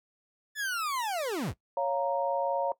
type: linear sweep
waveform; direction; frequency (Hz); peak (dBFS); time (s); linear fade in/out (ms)
40% pulse; down; 1760 to 41.2; -29; 0.55-1.54; 50
type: chord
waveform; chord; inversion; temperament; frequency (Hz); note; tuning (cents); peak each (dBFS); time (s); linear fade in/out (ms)
sine; Bb minor; first; equal; 554.4 / 698.5 / 932.3; Db5 / F5 / Bb5; 0 / 0 / 0; -29 / -33 / -31; 1.77-2.72; 2
effects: noise-tail reverb RT60 0.1 s tail -18 dB re dry